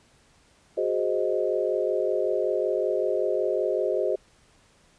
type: chord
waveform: sine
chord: Ab dominant seventh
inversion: third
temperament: equal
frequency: 370 / 415.3 / 523.3 / 622.3 Hz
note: Gb4 / Ab4 / C5 / Eb5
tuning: 0 / 0 / 0 / 0 cents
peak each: -28 dBFS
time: 0.77-4.16 s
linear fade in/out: 10 ms
effects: pink hiss -60 dBFS RMS until 4.98 s + resampled to 22050 Hz